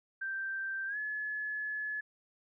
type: tone with pitch glide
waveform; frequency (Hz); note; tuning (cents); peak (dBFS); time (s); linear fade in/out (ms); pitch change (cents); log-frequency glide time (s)
sine; 1568 to 1709.9; G6 to A6; 0 to -50; -34; 0.21-2.01; 10; +150; 0.87-0.97
effects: none